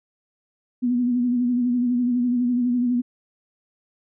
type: tone with vibrato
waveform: sine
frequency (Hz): 245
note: B3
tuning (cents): -14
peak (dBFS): -18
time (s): 0.82-3.02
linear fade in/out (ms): 20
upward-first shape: sine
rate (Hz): 12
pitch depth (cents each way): 44
effects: none